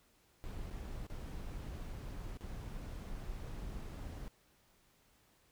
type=noise with dropouts; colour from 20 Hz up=brown; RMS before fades=-44 dBFS; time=0.44-4.28 s; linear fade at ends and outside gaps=0 ms; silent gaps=0.702-0.707 / 1.067-1.099 / 2.372-2.409 s; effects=pink hiss -70 dBFS RMS until 5.51 s